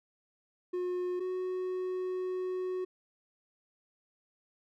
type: tone pair in turn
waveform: triangle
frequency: 360 / 368.6 Hz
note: F#4 / F#4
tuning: -47 / -7 cents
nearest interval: unison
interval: 40 cents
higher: second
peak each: -29 / -30 dBFS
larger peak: first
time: 0.73-1.2 / 1.2-2.85 s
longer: second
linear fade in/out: 10 ms
effects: none